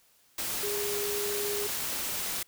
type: tone in noise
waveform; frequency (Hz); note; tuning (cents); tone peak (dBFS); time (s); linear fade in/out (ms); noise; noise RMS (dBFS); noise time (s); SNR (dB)
sine; 410; G#4; -22; -32; 0.63-1.67; 5; white; -33; 0.38-2.43; -2
effects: white hiss -64 dBFS RMS until 2.47 s